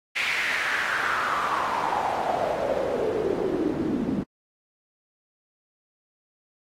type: noise with band-pass filter sweep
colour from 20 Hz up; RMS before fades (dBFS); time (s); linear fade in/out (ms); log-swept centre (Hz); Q
pink; -26; 0.15-4.24; 20; 2400 to 240; 4.2
effects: AAC 48 kbps